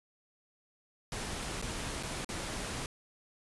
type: noise with dropouts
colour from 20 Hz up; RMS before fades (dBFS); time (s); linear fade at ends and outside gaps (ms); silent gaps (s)
pink; -38; 1.12-2.86; 1; 1.616-1.624 / 2.028-2.033 / 2.246-2.29
effects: resampled to 24000 Hz